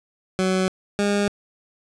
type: tone pair in turn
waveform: 20% pulse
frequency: 187.2 / 203.4 Hz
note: F#3 / G#3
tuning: +20 / -36 cents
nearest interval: minor second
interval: 144 cents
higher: second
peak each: -14 dBFS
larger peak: neither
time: 0.39-0.68 / 0.99-1.28 s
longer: neither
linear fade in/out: 0 ms
effects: resampled to 22050 Hz + 8-bit